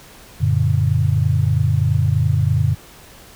sine chord, Gb augmented, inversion none, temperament just, 92.5 / 115.62 / 144.53 Hz, Gb2 / Bb2 / D3, 0 / -14 / -27 cents, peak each -18 dBFS, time 0.4-2.75 s, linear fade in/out 20 ms, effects pink hiss -43 dBFS RMS until 3.35 s

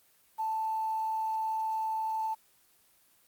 sine tone with quantisation, 881 Hz, A5, 2 cents sharp, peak -29 dBFS, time 0.38-2.35 s, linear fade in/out 20 ms, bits 9, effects white hiss -65 dBFS RMS until 3.27 s + Opus 24 kbps

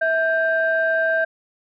sine tone pair together, 651 / 1577.2 Hz, E5 / G6, -22 / +10 cents, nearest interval octave + minor third, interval 1532 cents, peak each -19 dBFS, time 0.01-1.25 s, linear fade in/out 10 ms, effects tanh soft clip ceiling -9 dBFS

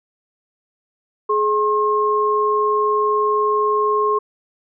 sine tone pair together, 422 / 1072 Hz, G#4 / C6, +28 / +42 cents, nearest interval octave + major third, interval 1614 cents, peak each -18 / -17 dBFS, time 1.29-4.19 s, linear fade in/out 10 ms, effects none

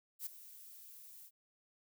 violet noise with ADSR envelope, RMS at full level -40 dBFS, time 0.19-1.31 s, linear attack 74 ms, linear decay 7 ms, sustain -15 dB, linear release 53 ms, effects none

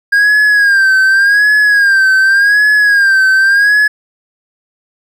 triangle tone with vibrato, 1617 Hz, G#6, 47 cents flat, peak -4 dBFS, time 0.12-3.88 s, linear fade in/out 10 ms, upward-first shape sine, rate 0.87 Hz, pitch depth 86 cents each way, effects none

